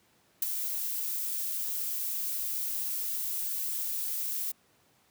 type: noise with ADSR envelope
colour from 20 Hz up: violet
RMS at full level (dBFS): -25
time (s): 0.42-4.52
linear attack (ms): 5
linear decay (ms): 16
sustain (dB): -8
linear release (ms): 10
effects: pink hiss -66 dBFS RMS until 5.1 s + high-pass 100 Hz 12 dB/octave